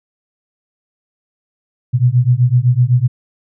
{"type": "beating tone pair", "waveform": "sine", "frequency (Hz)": [120, 127.9], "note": ["B2", "C3"], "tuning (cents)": [-49, -39], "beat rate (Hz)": 7.9, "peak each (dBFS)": -12, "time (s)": [1.93, 3.08], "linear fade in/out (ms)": 20, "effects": []}